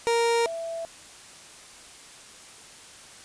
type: tone pair in turn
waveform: 30% pulse / sine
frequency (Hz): 466.2 / 664.3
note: A#4 / E5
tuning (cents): 0 / +13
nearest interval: tritone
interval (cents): 613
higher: second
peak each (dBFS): -18 / -30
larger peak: first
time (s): 0.07-0.46 / 0.46-0.85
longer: neither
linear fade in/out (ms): 0
effects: white hiss -47 dBFS RMS until 3.24 s + resampled to 22050 Hz